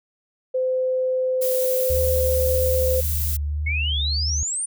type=tone; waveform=sine; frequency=514 Hz; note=C5; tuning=31 cents flat; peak=-19 dBFS; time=0.54-3.01 s; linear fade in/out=10 ms
type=noise; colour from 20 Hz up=violet; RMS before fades=-27 dBFS; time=1.41-3.37 s; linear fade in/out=10 ms
type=tone with vibrato; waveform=sine; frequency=74.8 Hz; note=D2; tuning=32 cents sharp; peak=-22 dBFS; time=1.9-4.43 s; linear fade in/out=0 ms; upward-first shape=triangle; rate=1.8 Hz; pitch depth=46 cents each way
type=exponential sweep; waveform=sine; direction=up; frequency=2150 to 9397 Hz; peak=-23 dBFS; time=3.66-4.66 s; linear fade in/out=10 ms
effects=none